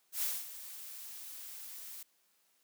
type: noise with ADSR envelope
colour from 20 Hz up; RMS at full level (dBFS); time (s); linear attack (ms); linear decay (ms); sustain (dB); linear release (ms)
blue; -33; 0.12-2.03; 100; 230; -14; 4
effects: white hiss -73 dBFS RMS until 2.63 s + high-pass 200 Hz 12 dB/octave